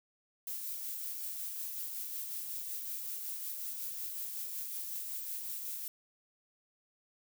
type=noise with tremolo; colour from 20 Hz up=violet; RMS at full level=-39 dBFS; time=0.47-5.88 s; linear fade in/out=2 ms; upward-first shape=sine; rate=5.4 Hz; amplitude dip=30%; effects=none